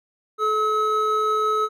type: tone pair together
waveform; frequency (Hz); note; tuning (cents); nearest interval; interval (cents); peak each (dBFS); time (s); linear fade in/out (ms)
triangle; 430.8 / 1286.5; A4 / E6; -37 / -43; octave + perfect fifth; 1894; -22 / -18; 0.38-1.69; 50
effects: none